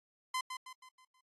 sawtooth tone with echo, 1028 Hz, C6, 31 cents flat, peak -29 dBFS, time 0.34-0.41 s, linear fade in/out 5 ms, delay 160 ms, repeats 5, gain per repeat -7 dB, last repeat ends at 1.21 s, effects low-pass 12000 Hz 12 dB/octave + AAC 32 kbps

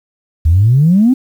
sine exponential sweep, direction up, 74.9 to 270 Hz, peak -5 dBFS, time 0.45-1.14 s, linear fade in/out 10 ms, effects tanh soft clip ceiling -1 dBFS + 7-bit

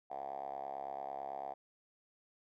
5% pulse tone with band-pass filter, 69 Hz, C#2, 7 cents flat, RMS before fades -43 dBFS, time 0.1-1.54 s, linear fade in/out 10 ms, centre 740 Hz, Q 8.5, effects none

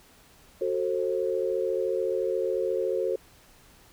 sine chord, F# diminished, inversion none, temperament just, 370 / 444 / 532.8 Hz, F#4 / A4 / C5, 0 / +16 / +31 cents, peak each -29 dBFS, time 0.61-3.16 s, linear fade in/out 5 ms, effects pink hiss -56 dBFS RMS until 3.92 s

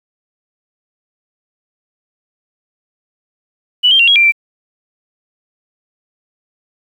sine tone with pitch steps, 2959 / 3172 / 2759 / 3303 / 2369 / 2344 Hz, F#7 / G7 / F7 / G#7 / D7 / D7, -1 / +20 / -22 / -10 / +14 / -4 cents, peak -6 dBFS, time 3.83-4.322 s, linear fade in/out 20 ms, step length 82 ms, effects 7-bit

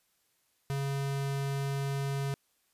square tone, 138.5 Hz, C#3, 1 cent flat, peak -31 dBFS, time 0.7-2.34 s, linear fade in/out 0 ms, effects white hiss -73 dBFS RMS until 2.73 s + resampled to 32000 Hz

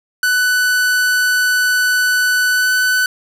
45% pulse tone with pitch glide, 1493 to 1501.6 Hz, F#6 to F#6, +15 to +25 cents, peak -12 dBFS, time 0.23-3.06 s, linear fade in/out 2 ms, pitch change +10 cents, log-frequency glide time 2.49-2.75 s, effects none

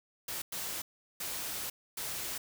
white noise bursts at uneven times, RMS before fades -38 dBFS, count 4, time 0.28-0.42 / 0.52-0.82 / 1.2-1.7 / 1.97-2.38 s, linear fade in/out 5 ms, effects none

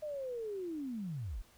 sine linear sweep, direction down, 618 to 32.7 Hz, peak -37 dBFS, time 0.02-1.42 s, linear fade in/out 10 ms, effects pink hiss -64 dBFS RMS until 1.57 s

